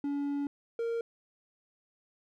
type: tone pair in turn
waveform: triangle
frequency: 284.5 / 463.3 Hz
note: C#4 / A#4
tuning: +45 / -11 cents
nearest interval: minor sixth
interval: 844 cents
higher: second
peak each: -28 dBFS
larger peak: neither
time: 0.04-0.47 / 0.79-1.01 s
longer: first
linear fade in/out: 2 ms
effects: none